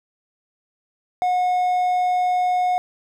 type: tone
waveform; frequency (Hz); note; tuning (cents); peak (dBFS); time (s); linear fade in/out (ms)
triangle; 726; F#5; -33; -15; 1.22-2.78; 0
effects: none